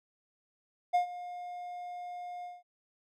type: tone with ADSR envelope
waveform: triangle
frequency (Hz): 712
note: F5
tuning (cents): +33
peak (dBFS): -20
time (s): 0.93-2.63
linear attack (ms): 19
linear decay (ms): 110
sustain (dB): -17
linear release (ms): 190
effects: none